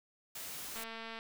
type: noise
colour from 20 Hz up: white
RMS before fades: -44 dBFS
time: 0.35-0.84 s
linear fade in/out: 5 ms
type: click train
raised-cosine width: 0.3 ms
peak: -29 dBFS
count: 98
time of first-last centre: 0.76-1.189 s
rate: 226 Hz
effects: none